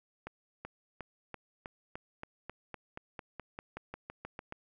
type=accelerating click train; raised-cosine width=0.5 ms; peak=-26 dBFS; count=19; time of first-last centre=0.27-4.524 s; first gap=380 ms; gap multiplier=0.94; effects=none